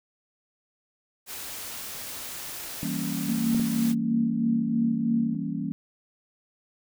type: noise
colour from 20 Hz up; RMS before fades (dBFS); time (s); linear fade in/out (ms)
white; -37; 1.26-3.95; 50
type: chord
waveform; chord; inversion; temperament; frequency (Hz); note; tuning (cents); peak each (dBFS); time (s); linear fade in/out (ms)
sine; E diminished seventh; none; equal; 164.81 / 196 / 233.1 / 277.2; E3 / G3 / Bb3 / Db4; 0 / 0 / 0 / 0; -33; 2.83-5.72; 0
type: tone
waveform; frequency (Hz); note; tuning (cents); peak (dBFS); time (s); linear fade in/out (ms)
sine; 230; A#3; -23; -23; 3.29-5.35; 5
type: clicks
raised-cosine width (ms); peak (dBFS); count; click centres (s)
2; -23; 2; 3.547 / 3.597
effects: none